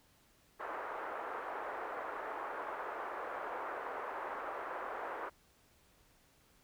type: band-pass noise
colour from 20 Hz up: white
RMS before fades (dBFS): -42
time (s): 0.59-5.3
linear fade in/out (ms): 20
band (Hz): 390 to 1400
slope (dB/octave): 24
effects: pink hiss -68 dBFS RMS until 6.63 s